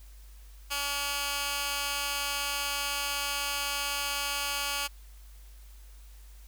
15% pulse tone with high-pass filter, 284.1 Hz, C#4, 43 cents sharp, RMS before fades -32 dBFS, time 0.7-4.88 s, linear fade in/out 20 ms, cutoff 1800 Hz, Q 0.79, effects added 50 Hz sine -47 dBFS peak until 6.47 s + white hiss -60 dBFS RMS until 6.47 s

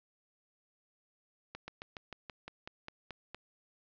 slowing click train, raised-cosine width 0.3 ms, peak -27 dBFS, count 11, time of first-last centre 1.55-3.346 s, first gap 130 ms, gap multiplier 1.07, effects resampled to 16000 Hz + 9-bit

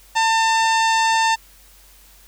harmonic tone with a mistuned harmonic, 898 Hz, A5, 35 cents sharp, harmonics 1 / 2 / 3 / 4 / 5 / 6 / 7 / 8 / 9, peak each -16 / -22 / -26 / -28 / -30 / -32 / -33 / -34 / -35 dBFS, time 0.15-1.36 s, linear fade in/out 20 ms, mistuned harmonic 6, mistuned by -57 cents, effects added 46 Hz sine -50 dBFS peak until 2.27 s + white hiss -50 dBFS RMS until 2.27 s

